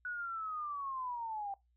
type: linear sweep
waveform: sine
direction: down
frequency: 1480 to 778 Hz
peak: -37 dBFS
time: 0.05-1.54 s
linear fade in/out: 2 ms
effects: noise-tail reverb RT60 0.2 s tail -21 dB re dry + added 60 Hz sine -70 dBFS peak until 1.76 s